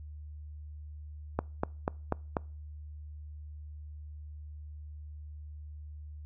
click train, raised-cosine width 1 ms, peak -14 dBFS, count 5, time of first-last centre 1.39-2.368 s, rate 4.09 Hz, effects noise-tail reverb RT60 0.4 s tail -25 dB re dry + added 75 Hz sine -42 dBFS peak until 6.25 s

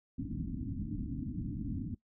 white low-pass noise, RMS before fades -38 dBFS, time 0.18-1.95 s, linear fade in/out 10 ms, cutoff 300 Hz, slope 96 dB/octave, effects noise-tail reverb RT60 0.1 s tail -18 dB re dry

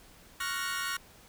sawtooth chord, Gb major seventh, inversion second, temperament equal, 1108.7 / 1396.9 / 1480 / 1864.7 Hz, Db6 / F6 / Gb6 / Bb6, 0 / 0 / 0 / 0 cents, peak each -34 dBFS, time 0.4-0.97 s, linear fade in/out 5 ms, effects pink hiss -56 dBFS RMS until 1.28 s

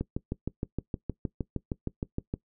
click train, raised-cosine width 3 ms, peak -17 dBFS, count 16, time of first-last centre 0.01-2.339 s, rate 6.44 Hz, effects noise-tail reverb RT60 0.1 s tail -20 dB re dry

